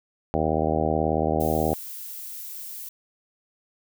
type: harmonic tone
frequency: 78.4 Hz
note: D#2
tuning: 14 cents sharp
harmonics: 1 / 2 / 3 / 4 / 5 / 6 / 7 / 8 / 9 / 10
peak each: -30 / -30 / -30 / -30 / -30 / -30 / -30 / -30 / -30 / -30 dBFS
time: 0.34-1.74 s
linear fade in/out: 0 ms
type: noise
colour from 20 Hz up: violet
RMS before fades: -37 dBFS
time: 1.4-2.89 s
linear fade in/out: 5 ms
effects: none